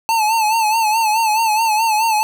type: tone with vibrato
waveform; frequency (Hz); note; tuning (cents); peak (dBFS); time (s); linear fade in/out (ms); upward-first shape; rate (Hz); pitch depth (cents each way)
square; 880; A5; 0; -14; 0.09-2.23; 0; sine; 4.7; 73
effects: none